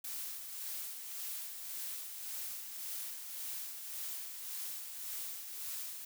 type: noise with tremolo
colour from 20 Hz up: blue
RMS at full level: -41 dBFS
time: 0.04-6.05 s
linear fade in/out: 5 ms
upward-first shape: sine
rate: 1.8 Hz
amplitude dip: 45%
effects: none